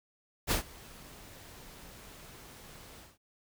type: noise with ADSR envelope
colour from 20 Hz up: pink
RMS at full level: -27 dBFS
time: 0.47-3.18 s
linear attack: 45 ms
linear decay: 110 ms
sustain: -24 dB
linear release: 190 ms
effects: none